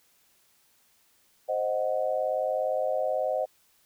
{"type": "chord", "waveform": "sine", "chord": "C diminished", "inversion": "none", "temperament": "equal", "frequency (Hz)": [523.3, 622.3, 740], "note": ["C5", "Eb5", "Gb5"], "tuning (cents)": [0, 0, 0], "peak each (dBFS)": [-29, -28, -32], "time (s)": [1.48, 3.46], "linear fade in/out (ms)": 20, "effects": ["white hiss -65 dBFS RMS until 3.85 s"]}